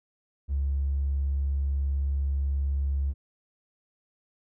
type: tone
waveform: triangle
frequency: 69.3 Hz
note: C#2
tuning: in tune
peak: -20 dBFS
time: 0.48-3.14 s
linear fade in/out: 50 ms
effects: tanh soft clip ceiling -22 dBFS